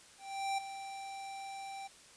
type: tone with ADSR envelope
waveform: square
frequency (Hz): 784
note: G5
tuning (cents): 0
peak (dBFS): -32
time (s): 0.18-1.88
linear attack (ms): 400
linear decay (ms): 7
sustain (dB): -11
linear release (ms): 16
effects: white hiss -58 dBFS RMS until 2.16 s + resampled to 22050 Hz